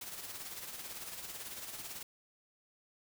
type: noise with tremolo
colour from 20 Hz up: white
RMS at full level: -43 dBFS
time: 0.01-2.03 s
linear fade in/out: 5 ms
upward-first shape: sine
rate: 18 Hz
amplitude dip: 50%
effects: none